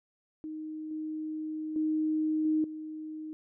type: tone with level steps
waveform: sine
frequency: 311.1 Hz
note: D#4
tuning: in tune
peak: -36 / -33 / -26 / -24 / -37 dBFS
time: 0.44-3.33 s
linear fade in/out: 0 ms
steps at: 0.91 / 1.76 / 2.45 / 2.64 s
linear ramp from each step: 2 ms
effects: none